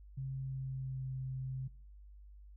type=tone with pitch glide; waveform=sine; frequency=133.7 to 130.95 Hz; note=C3 to C3; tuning=+38 to +2 cents; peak=-37 dBFS; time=0.17-1.68 s; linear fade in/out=10 ms; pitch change=-36 cents; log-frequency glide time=0.33-1.1 s; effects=noise-tail reverb RT60 0.5 s tail -24 dB re dry + added 50 Hz sine -52 dBFS peak until 2.56 s